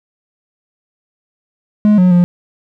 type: tone with pitch steps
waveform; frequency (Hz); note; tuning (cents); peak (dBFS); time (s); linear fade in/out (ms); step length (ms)
triangle; 210.2 / 181.7 / 176.4; G#3 / F#3 / F3; +21 / -31 / +18; -4; 1.85-2.24; 0; 130
effects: none